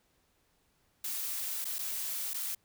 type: noise with dropouts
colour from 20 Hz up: blue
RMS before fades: -36 dBFS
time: 1.04-2.55 s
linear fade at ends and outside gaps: 5 ms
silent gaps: 1.645-1.652 / 1.785-1.789 / 2.335-2.342 s
effects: pink hiss -72 dBFS RMS until 2.64 s